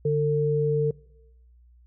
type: tone pair together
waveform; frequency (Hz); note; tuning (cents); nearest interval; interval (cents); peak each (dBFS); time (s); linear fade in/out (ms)
sine; 146.2 / 449.9; D3 / A4; -7 / +39; octave + perfect fifth; 1946; -24 / -22; 0.05-0.91; 5
effects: noise-tail reverb RT60 0.9 s tail -24 dB re dry + added 60 Hz sine -52 dBFS peak until 1.86 s